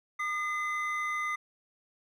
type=tone pair together; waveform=triangle; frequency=1214.2 / 2042 Hz; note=D#6 / C7; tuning=-43 / -43 cents; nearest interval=major sixth; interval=900 cents; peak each=-31 / -31 dBFS; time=0.19-1.36 s; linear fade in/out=10 ms; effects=none